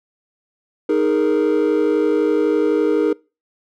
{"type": "chord", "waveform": "triangle", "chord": "D# suspended fourth", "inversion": "none", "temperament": "just", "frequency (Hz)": [311.1, 414.8, 466.7], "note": ["D#4", "G#4", "A#4"], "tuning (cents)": [0, -2, 2], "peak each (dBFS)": -16, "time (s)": [0.89, 3.13], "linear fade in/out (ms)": 5, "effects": ["noise-tail reverb RT60 0.3 s tail -25 dB re dry", "tanh soft clip ceiling -6 dBFS"]}